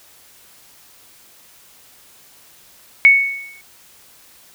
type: tone with exponential decay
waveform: sine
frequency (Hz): 2217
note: C#7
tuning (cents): 0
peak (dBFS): -3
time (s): 3.05-3.61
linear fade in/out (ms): 0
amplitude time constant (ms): 120
effects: white hiss -48 dBFS RMS until 4.54 s